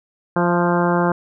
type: harmonic tone with a mistuned harmonic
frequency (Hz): 174.61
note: F3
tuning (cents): 0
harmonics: 1 / 2 / 3 / 4 / 5 / 6 / 7 / 8 / 9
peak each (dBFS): -19 / -21 / -23 / -25 / -24 / -25 / -29 / -28 / -30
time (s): 0.36-1.12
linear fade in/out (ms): 2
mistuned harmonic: 4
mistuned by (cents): -21
effects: none